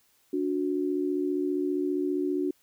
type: tone pair together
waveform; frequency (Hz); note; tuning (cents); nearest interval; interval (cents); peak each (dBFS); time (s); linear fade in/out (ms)
sine; 290 / 365; D4 / F#4; -22 / -24; major third; 398; -28 / -28; 0.33-2.51; 5
effects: white hiss -66 dBFS RMS until 2.62 s